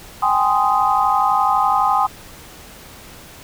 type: chord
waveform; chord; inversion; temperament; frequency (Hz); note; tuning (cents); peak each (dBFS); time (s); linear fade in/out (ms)
sine; Ab major seventh; third; just; 778.7 / 830.6 / 1038.3 / 1245.9; G5 / Ab5 / C6 / Eb6; -12 / 0 / -14 / +2; -19; 0.22-2.07; 10
effects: pink hiss -40 dBFS RMS until 3.43 s